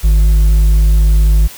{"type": "tone with hard clipping", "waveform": "sine", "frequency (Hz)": 52.2, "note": "G#1", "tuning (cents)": 10, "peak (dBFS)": -7, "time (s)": [0.03, 1.48], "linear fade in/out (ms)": 20, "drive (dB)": 4, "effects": ["white hiss -33 dBFS RMS until 1.57 s"]}